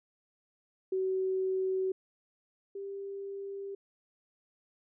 sine tone pair in turn, 377.6 / 395.5 Hz, F#4 / G4, +35 / +15 cents, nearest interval minor second, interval 80 cents, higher second, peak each -28 / -37 dBFS, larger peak first, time 0.92-1.92 / 2.75-3.75 s, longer neither, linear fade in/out 5 ms, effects none

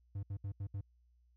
triangle tone bursts at uneven times, 99.1 Hz, G2, 19 cents sharp, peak -35 dBFS, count 5, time 0.15-0.23 / 0.3-0.37 / 0.44-0.52 / 0.6-0.67 / 0.74-0.81 s, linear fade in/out 5 ms, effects added 60 Hz sine -66 dBFS peak until 1.36 s

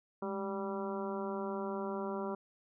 harmonic tone with a mistuned harmonic, 195.1 Hz, G3, 8 cents flat, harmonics 1 / 2 / 3 / 4 / 5 / 6 / 7, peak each -40 / -39 / -43 / -47 / -44 / -48 / -49 dBFS, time 0.22-2.35 s, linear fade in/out 5 ms, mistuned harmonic 1, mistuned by +89 cents, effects none

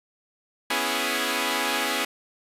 5% pulse chord, C# minor seventh, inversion third, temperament equal, 246.9 / 277.2 / 329.6 / 415.3 Hz, B3 / C#4 / E4 / G#4, 0 / 0 / 0 / 0 cents, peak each -18 dBFS, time 0.7-2.05 s, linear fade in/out 5 ms, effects resampled to 32000 Hz + 8-bit

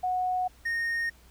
sine / triangle tone pair in turn, 734 / 1849.6 Hz, F#5 / A#6, -14 / -14 cents, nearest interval octave + major third, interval 1600 cents, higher second, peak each -25 dBFS, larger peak neither, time 0.03-0.48 / 0.65-1.1 s, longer neither, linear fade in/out 10 ms, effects added 60 Hz sine -55 dBFS peak until 1.3 s + pink hiss -59 dBFS RMS until 1.3 s

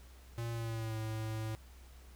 square tone with pitch glide, 116.54 to 110 Hz, A#2 to A2, 0 to 0 cents, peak -37 dBFS, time 0.38-1.55 s, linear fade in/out 0 ms, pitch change -100 cents, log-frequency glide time 0.51-0.98 s, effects added 63 Hz sine -53 dBFS peak until 2.15 s + pink hiss -62 dBFS RMS until 2.15 s

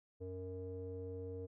square tone with low-pass filter, 92.5 Hz, F#2, in tune, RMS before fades -45 dBFS, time 0.2-1.47 s, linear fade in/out 20 ms, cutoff 450 Hz, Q 6.5, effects none

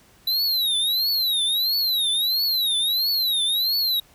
square tone with vibrato, 3949 Hz, B7, 1 cent flat, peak -20 dBFS, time 0.27-4 s, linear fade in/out 5 ms, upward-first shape triangle, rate 1.5 Hz, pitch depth 220 cents each way, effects pink hiss -55 dBFS RMS until 4.14 s

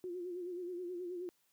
sine tone with vibrato, 356.3 Hz, F4, 35 cents sharp, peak -39 dBFS, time 0.04-1.29 s, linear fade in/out 0 ms, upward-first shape sine, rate 9.4 Hz, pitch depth 61 cents each way, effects white hiss -75 dBFS RMS until 1.52 s + high-pass 100 Hz 12 dB/octave

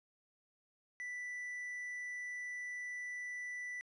triangle tone, 1975.5 Hz, B6, in tune, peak -39 dBFS, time 1-3.81 s, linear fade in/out 0 ms, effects resampled to 24000 Hz

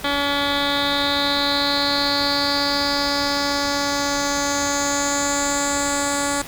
10% pulse tone with low-pass filter sweep, 284 Hz, C#4, 42 cents sharp, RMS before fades -21 dBFS, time 0.04-6.42 s, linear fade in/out 5 ms, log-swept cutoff 3200 to 8400 Hz, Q 6.1, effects pink hiss -36 dBFS RMS until 6.47 s

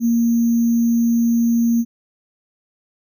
sine tone with sample-and-hold, 233.1 Hz, A#3, in tune, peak -13 dBFS, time 0-1.85 s, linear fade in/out 50 ms, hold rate 6300 Hz, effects none

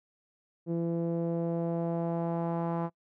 sawtooth tone with low-pass filter sweep, 168.2 Hz, E3, 35 cents sharp, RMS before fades -31 dBFS, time 0.66-2.9 s, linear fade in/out 50 ms, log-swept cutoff 410 to 970 Hz, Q 2.2, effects noise-tail reverb RT60 0.1 s tail -25 dB re dry

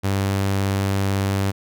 sawtooth tone, 98 Hz, G2, in tune, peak -15 dBFS, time 0.03-1.52 s, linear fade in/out 20 ms, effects none

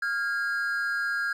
triangle tone pair together, 1396.9 / 1632.4 Hz, F6 / G#6, 0 / -30 cents, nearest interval minor third, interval 270 cents, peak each -28 / -26 dBFS, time 0.02-1.33 s, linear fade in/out 5 ms, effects none

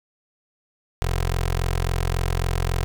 15% pulse tone with notch filter, 43.65 Hz, F1, in tune, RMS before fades -23 dBFS, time 1.02-2.84 s, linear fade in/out 0 ms, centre 220 Hz, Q 0.86, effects none

